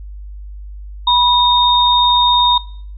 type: tone pair together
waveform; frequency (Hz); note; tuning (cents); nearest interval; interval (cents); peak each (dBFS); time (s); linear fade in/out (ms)
sine; 979 / 3696; B5 / A#7; -15 / -16; octave + major seventh; 2299; -12; 1.07-2.58; 5
effects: noise-tail reverb RT60 0.6 s tail -21 dB re dry + added 50 Hz sine -28 dBFS peak until 2.97 s